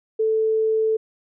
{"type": "tone", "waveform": "sine", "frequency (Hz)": 440, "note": "A4", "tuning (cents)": 0, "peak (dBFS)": -17, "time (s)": [0.19, 0.97], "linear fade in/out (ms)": 10, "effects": []}